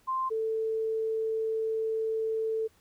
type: tone pair in turn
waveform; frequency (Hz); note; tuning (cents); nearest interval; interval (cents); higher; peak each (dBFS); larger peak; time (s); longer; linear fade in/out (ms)
sine; 1046.5 / 443.3; C6 / A4; 0 / +13; octave + minor third; 1487; first; -27 / -27; neither; 0.07-0.3 / 0.3-2.68; second; 20
effects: pink hiss -65 dBFS RMS until 2.8 s